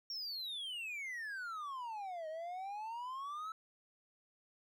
triangle exponential two-way sweep, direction down then up, 5588 to 619 to 1324 Hz, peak -39 dBFS, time 0.1-3.52 s, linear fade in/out 2 ms, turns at 2.28 s, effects none

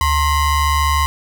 square ring-modulated tone, 493.9 Hz, B4, in tune, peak -11 dBFS, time 0.01-1.06 s, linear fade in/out 0 ms, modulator 567 Hz, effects none

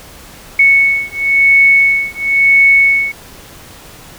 sine beating tone pair, 2212 / 2212.97 Hz, C#7 / C#7, -4 / -4 cents, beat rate 0.97 Hz, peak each -10 dBFS, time 0.59-3.12 s, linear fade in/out 5 ms, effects pink hiss -36 dBFS RMS until 4.18 s

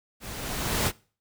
pink noise with level ramp, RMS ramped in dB -40 to -23 dBFS, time 0.2-0.92 s, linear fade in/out 50 ms, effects noise-tail reverb RT60 0.4 s tail -23 dB re dry

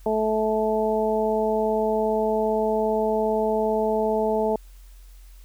harmonic tone, 217.5 Hz, A3, 20 cents flat, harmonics 1 / 2 / 3 / 4, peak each -28 / -23 / -25 / -28 dBFS, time 0.06-4.56 s, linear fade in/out 2 ms, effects added 44 Hz sine -43 dBFS peak until 5.44 s + white hiss -58 dBFS RMS until 5.44 s

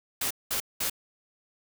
white noise bursts, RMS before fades -29 dBFS, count 3, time 0.21-0.898 s, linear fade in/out 5 ms, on 96 ms, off 200 ms, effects none

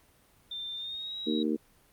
sine tone with pitch glide, 3584 to 3841 Hz, A7 to B7, +31 to -49 cents, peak -35 dBFS, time 0.51-1.43 s, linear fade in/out 5 ms, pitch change +120 cents, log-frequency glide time 0.75-1.16 s
harmonic tone, 76.9 Hz, D#2, 20 cents flat, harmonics 3 / 4 / 5 / 6, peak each -30 / -30 / -35 / -36 dBFS, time 1.26-1.57 s, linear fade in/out 20 ms
effects pink hiss -63 dBFS RMS until 1.92 s + Opus 32 kbps

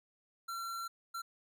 square tone bursts at uneven times, 1361 Hz, F6, 45 cents flat, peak -39 dBFS, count 2, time 0.48-0.88 / 1.14-1.22 s, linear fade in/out 10 ms, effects none

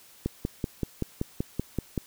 click train, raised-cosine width 3 ms, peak -14 dBFS, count 10, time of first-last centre 0.26-1.978 s, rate 5.24 Hz, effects white hiss -54 dBFS RMS until 2.06 s

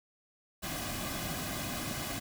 pink noise with comb filter, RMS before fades -37 dBFS, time 0.62-2.2 s, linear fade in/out 20 ms, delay 2.2 ms, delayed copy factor -0.7, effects none

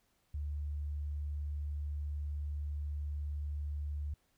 sine tone, 73.42 Hz, D2, in tune, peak -35 dBFS, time 0.34-4.14 s, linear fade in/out 5 ms, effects pink hiss -75 dBFS RMS until 4.37 s

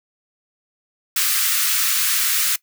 white high-pass noise, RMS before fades -19 dBFS, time 1.16-2.56 s, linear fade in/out 5 ms, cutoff 1200 Hz, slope 48 dB/octave, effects noise-tail reverb RT60 0.1 s tail -21 dB re dry

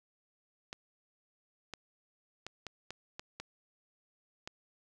clicks, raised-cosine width 0.2 ms, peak -24 dBFS, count 8, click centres 0.729 / 1.737 / 2.466 / 2.667 / 2.906 / 3.195 / 3.4 / 4.475 s, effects none

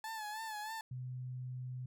30% pulse tone with vibrato, 866 Hz, A5, 28 cents flat, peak -38 dBFS, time 0.04-0.81 s, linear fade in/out 2 ms, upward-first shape sine, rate 3.2 Hz, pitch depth 61 cents each way
sine tone, 126.7 Hz, B2, 45 cents sharp, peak -40 dBFS, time 0.91-1.86 s, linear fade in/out 5 ms
effects none

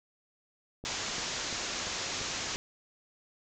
click train, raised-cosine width 2 ms, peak -29 dBFS, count 6, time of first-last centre 0.84-2.558 s, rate 2.91 Hz
white low-pass noise, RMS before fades -36 dBFS, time 0.85-2.56 s, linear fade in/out 0 ms, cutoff 7200 Hz, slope 96 dB/octave
effects none

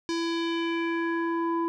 square tone with low-pass filter sweep, 334.1 Hz, E4, 23 cents sharp, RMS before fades -28 dBFS, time 0.09-1.68 s, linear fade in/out 0 ms, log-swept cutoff 5400 to 910 Hz, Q 2.4, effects none

